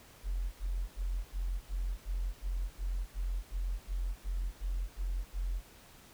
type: tone bursts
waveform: sine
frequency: 44 Hz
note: F1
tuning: 14 cents sharp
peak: -31 dBFS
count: 15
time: 0.23-5.616 s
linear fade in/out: 50 ms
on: 290 ms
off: 74 ms
effects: pink hiss -57 dBFS RMS until 6.13 s